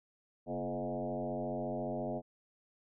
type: tone with frequency modulation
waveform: sine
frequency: 430 Hz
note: A4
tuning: 40 cents flat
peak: -34 dBFS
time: 0.46-2.22 s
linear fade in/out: 50 ms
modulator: 94.4 Hz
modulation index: 3.1
effects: none